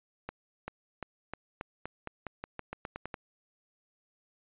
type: accelerating click train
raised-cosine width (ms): 0.5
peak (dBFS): -22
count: 15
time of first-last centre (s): 0.29-3.142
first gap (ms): 390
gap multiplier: 0.89
effects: resampled to 8000 Hz